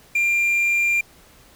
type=tone with quantisation; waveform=triangle; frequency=2387 Hz; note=D7; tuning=28 cents sharp; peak=-15 dBFS; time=0.15-1.01 s; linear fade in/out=5 ms; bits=7; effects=pink hiss -51 dBFS RMS until 1.55 s